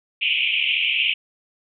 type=band-pass noise; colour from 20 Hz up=white; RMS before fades=-21 dBFS; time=0.21-1.14 s; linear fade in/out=10 ms; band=2300 to 3100 Hz; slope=96 dB/octave; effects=none